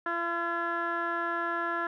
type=tone with low-pass filter; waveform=15% pulse; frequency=340 Hz; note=F4; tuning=46 cents flat; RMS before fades=-31 dBFS; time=0.06-1.87 s; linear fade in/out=2 ms; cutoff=1600 Hz; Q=6.2; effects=none